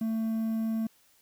triangle tone with quantisation, 223 Hz, A3, 23 cents sharp, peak -25 dBFS, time 0.01-0.87 s, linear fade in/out 5 ms, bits 9, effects white hiss -64 dBFS RMS until 1.21 s

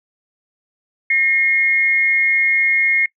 sine tone pair together, 1832 / 2148 Hz, A#6 / C7, -31 / +45 cents, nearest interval minor third, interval 276 cents, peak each -22 / -13 dBFS, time 1.1-3.06 s, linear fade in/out 5 ms, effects noise-tail reverb RT60 0.1 s tail -23 dB re dry

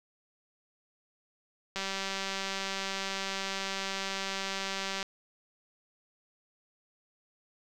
click train, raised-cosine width 0.2 ms, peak -17 dBFS, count 635, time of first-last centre 1.76-5.028 s, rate 194 Hz, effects none

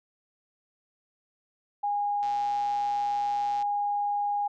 sine tone, 819 Hz, G#5, 24 cents flat, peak -25 dBFS, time 1.83-4.48 s, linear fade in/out 10 ms
click train, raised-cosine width 0.2 ms, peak -29 dBFS, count 178, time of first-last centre 2.23-3.624 s, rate 127 Hz
effects none

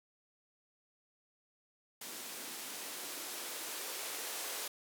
violet noise with band-pass filter sweep, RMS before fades -43 dBFS, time 2.01-4.68 s, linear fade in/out 5 ms, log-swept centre 240 to 450 Hz, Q 1.6, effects none

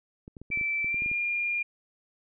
clicks, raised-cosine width 3 ms, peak -30 dBFS, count 11, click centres 0.279 / 0.368 / 0.416 / 0.503 / 0.574 / 0.612 / 0.845 / 0.944 / 1.021 / 1.061 / 1.115 s
sine tone with pitch glide, 2328 to 2409 Hz, D7 to D7, -16 to +43 cents, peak -26 dBFS, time 0.51-1.63 s, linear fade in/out 10 ms, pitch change +59 cents, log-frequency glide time 0.86-1.03 s
effects none

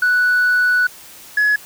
sine tone pair in turn, 1480 / 1691.8 Hz, F#6 / G#6, 0 / +32 cents, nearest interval major second, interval 232 cents, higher second, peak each -10 dBFS, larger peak neither, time 0.02-0.87 / 1.37-1.56 s, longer first, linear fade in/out 5 ms, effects tanh soft clip ceiling -10 dBFS + white hiss -40 dBFS RMS until 1.65 s

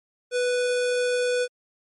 square tone, 493.9 Hz, B4, in tune, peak -22 dBFS, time 0.31-1.48 s, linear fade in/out 50 ms, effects MP3 48 kbps

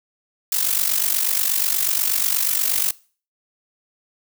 blue noise with amplitude modulation, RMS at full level -17 dBFS, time 0.52-2.91 s, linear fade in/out 5 ms, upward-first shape sine, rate 48.3 Hz, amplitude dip 75%, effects noise-tail reverb RT60 0.4 s tail -21 dB re dry

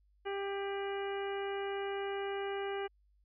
harmonic tone with a mistuned harmonic, 396.4 Hz, G4, 19 cents sharp, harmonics 1 / 2 / 3 / 4 / 5 / 6 / 7, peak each -36 / -42 / -48 / -47 / -50 / -51 / -50 dBFS, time 0.25-2.88 s, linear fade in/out 20 ms, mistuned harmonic 7, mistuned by +74 cents, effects added 50 Hz sine -66 dBFS peak until 3.24 s

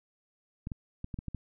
clicks, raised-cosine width 5 ms, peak -24 dBFS, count 7, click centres 0.671 / 0.718 / 1.044 / 1.142 / 1.189 / 1.283 / 1.347 s, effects none

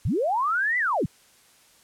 sine linear two-way sweep, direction up then down, 65.41 to 2025 to 89.6 Hz, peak -21 dBFS, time 0.05-1.06 s, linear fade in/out 5 ms, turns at 0.78 s, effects white hiss -57 dBFS RMS until 1.83 s + low-pass 11000 Hz 12 dB/octave

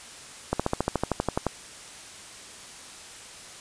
slowing click train, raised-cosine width 1 ms, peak -9 dBFS, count 13, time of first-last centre 0.53-1.467 s, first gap 66 ms, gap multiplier 1.03, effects white hiss -44 dBFS RMS until 3.6 s + resampled to 22050 Hz

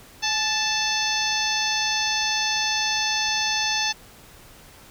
harmonic tone with a mistuned harmonic, 880 Hz, A5, in tune, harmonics 1 / 2 / 3 / 4 / 5 / 6 / 7, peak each -29 / -29 / -29 / -29 / -29 / -29 / -29 dBFS, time 0.22-3.93 s, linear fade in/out 20 ms, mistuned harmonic 1, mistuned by -56 cents, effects pink hiss -48 dBFS RMS until 4.9 s

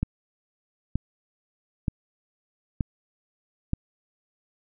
click train, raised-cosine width 5 ms, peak -12 dBFS, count 5, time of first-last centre 0.03-3.734 s, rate 1.08 Hz, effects none

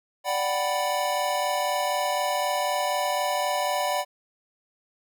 square chord, G major seventh, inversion second, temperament equal, 587.3 / 740 / 784 / 987.8 Hz, D5 / F#5 / G5 / B5, 0 / 0 / 0 / 0 cents, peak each -29 / -29 / -35 / -30 dBFS, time 0.24-4.05 s, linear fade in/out 50 ms, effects none

